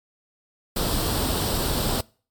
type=noise with comb filter; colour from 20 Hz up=pink; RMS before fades=-24 dBFS; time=0.76-2.01 s; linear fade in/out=5 ms; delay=0.23 ms; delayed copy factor=+0.6; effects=noise-tail reverb RT60 0.4 s tail -24 dB re dry + MP3 96 kbps